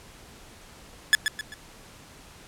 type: tone with echo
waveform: sawtooth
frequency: 1717 Hz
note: A6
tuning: 43 cents flat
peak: -10 dBFS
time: 1.13-1.15 s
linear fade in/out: 0 ms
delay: 130 ms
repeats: 3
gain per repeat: -8 dB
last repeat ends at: 1.54 s
effects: pink hiss -49 dBFS RMS until 2.47 s + low-pass 11000 Hz 12 dB/octave